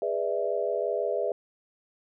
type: chord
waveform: sine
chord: E dominant seventh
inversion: first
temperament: just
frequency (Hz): 412 / 494.4 / 593.3 / 659.3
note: G#4 / B4 / D5 / E5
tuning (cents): -14 / +2 / +18 / 0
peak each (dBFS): -31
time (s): 0.02-1.32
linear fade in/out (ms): 2
effects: none